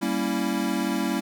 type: chord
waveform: square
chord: G diminished seventh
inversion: none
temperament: equal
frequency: 196 / 233.1 / 277.2 / 329.6 Hz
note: G3 / Bb3 / Db4 / Fb4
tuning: 0 / 0 / 0 / 0 cents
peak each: -30 dBFS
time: 0.01-1.21 s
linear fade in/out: 20 ms
effects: none